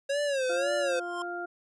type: tone with vibrato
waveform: square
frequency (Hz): 546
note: C#5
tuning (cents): -26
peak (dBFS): -27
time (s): 0.09-1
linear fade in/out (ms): 10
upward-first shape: sine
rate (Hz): 1.9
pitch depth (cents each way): 120
type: harmonic tone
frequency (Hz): 349.8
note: F4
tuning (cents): +3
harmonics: 1 / 2 / 4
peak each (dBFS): -37 / -37 / -37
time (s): 0.49-1.46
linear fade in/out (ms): 10
type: tone with exponential growth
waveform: square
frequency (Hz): 1055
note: C6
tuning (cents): +14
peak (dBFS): -33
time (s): 0.88-1.22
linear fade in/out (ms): 1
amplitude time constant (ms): 73
effects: resampled to 22050 Hz